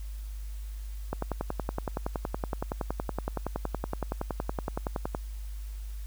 click train, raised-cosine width 1 ms, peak -16 dBFS, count 44, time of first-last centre 1.13-5.149 s, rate 10.7 Hz, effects added 51 Hz sine -35 dBFS peak until 6.06 s + white hiss -56 dBFS RMS until 6.06 s

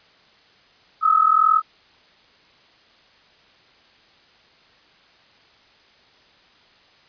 sine tone pair together, 1258.6 / 1300 Hz, D#6 / E6, +19 / -24 cents, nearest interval minor second, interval 57 cents, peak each -16 dBFS, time 1.01-1.62 s, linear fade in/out 50 ms, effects white hiss -54 dBFS RMS until 7.08 s + resampled to 11025 Hz

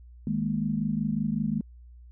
sine chord, D# suspended fourth, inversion none, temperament equal with one note detuned, 156.46 / 207.7 / 233.1 Hz, D#3 / G#3 / A#3, +10 / 0 / 0 cents, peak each -31 / -28 / -30 dBFS, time 0.27-1.61 s, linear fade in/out 2 ms, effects added 60 Hz sine -46 dBFS peak until 2.11 s

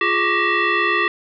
sine tone with frequency modulation, 349.2 Hz, F4, in tune, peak -15 dBFS, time 0.01-1.08 s, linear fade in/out 2 ms, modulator 766 Hz, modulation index 3.2, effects none

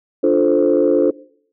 sine chord, D minor seventh, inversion none, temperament equal, 293.7 / 349.2 / 440 / 523.3 Hz, D4 / F4 / A4 / C5, 0 / 0 / 0 / 0 cents, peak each -16 dBFS, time 0.23-1.11 s, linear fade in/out 10 ms, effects noise-tail reverb RT60 0.6 s tail -20 dB re dry + tanh soft clip ceiling -4 dBFS

